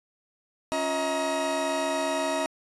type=tone cluster; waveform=40% pulse; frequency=278 / 352.9 / 636 / 942 Hz; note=C#4 / F4 / D#5 / A#5; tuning=+5 / +18 / +38 / +18 cents; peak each=-32 / -36 / -27 / -31 dBFS; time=0.72-2.46 s; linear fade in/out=0 ms; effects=resampled to 24000 Hz

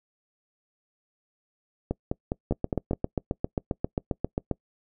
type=two click trains; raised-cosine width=2 ms; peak=-12 / -13 dBFS; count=16 / 6; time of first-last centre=2.51-4.513 / 1.91-2.932 s; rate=7.49 / 4.89 Hz; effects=noise-tail reverb RT60 0.1 s tail -25 dB re dry

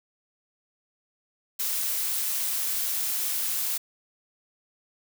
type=noise; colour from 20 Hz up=blue; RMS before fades=-28 dBFS; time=1.59-3.78 s; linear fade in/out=10 ms; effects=none

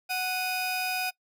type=tone pair together; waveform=30% pulse; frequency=740 / 2489 Hz; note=F#5 / D#7; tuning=0 / 0 cents; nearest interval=octave + major sixth; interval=2100 cents; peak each=-28 dBFS; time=0.09-1.11 s; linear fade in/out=20 ms; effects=noise-tail reverb RT60 0.1 s tail -23 dB re dry

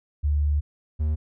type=tone pair in turn; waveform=sine / triangle; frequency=73.42 / 76.52 Hz; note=D2 / D#2; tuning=0 / -28 cents; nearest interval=minor second; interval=72 cents; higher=second; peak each=-19 dBFS; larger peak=neither; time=0.23-0.61 / 0.99-1.16 s; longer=first; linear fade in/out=20 ms; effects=none

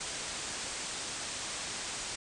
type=low-pass noise; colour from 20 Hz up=white; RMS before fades=-39 dBFS; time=0-2.16 s; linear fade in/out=10 ms; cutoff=9000 Hz; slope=96 dB/octave; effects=none

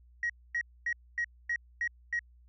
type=tone bursts; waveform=sine; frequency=1896 Hz; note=A#6; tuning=29 cents sharp; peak=-27 dBFS; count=7; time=0.23-2.192 s; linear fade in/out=2 ms; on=66 ms; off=250 ms; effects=tanh soft clip ceiling -25 dBFS + added 60 Hz sine -56 dBFS peak until 2.48 s

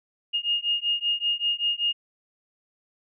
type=beating tone pair; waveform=sine; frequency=2842 / 2847.2 Hz; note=F7 / F7; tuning=+30 / +33 cents; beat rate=5.2 Hz; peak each=-26 dBFS; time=0.33-1.93 s; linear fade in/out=20 ms; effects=none

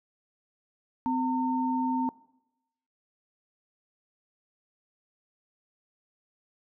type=tone pair together; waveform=sine; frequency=256.1 / 910 Hz; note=C4 / A#5; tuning=-37 / -42 cents; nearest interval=octave + minor seventh; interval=2195 cents; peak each=-27 / -28 dBFS; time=1.06-2.09 s; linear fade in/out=0 ms; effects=noise-tail reverb RT60 0.9 s tail -22 dB re dry

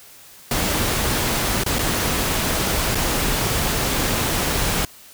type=noise with dropouts; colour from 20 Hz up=pink; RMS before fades=-21 dBFS; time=0.51-4.85 s; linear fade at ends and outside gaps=2 ms; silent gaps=1.636-1.662 / 1.786-1.791 / 2.948-2.953 s; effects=white hiss -45 dBFS RMS until 5.13 s

